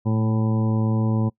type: harmonic tone with a mistuned harmonic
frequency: 110 Hz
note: A2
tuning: in tune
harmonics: 1 / 2 / 3 / 4 / 5 / 7 / 8 / 9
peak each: -20 / -23 / -31 / -35 / -35 / -40 / -41 / -38 dBFS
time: 0.05-1.3 s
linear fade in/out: 20 ms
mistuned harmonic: 1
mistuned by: +42 cents
effects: noise-tail reverb RT60 0.1 s tail -24 dB re dry